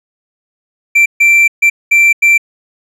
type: tone bursts at uneven times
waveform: triangle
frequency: 2349 Hz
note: D7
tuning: in tune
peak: -3 dBFS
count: 5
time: 0.95-1.06 / 1.2-1.48 / 1.62-1.7 / 1.91-2.13 / 2.22-2.38 s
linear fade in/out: 10 ms
effects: resampled to 32000 Hz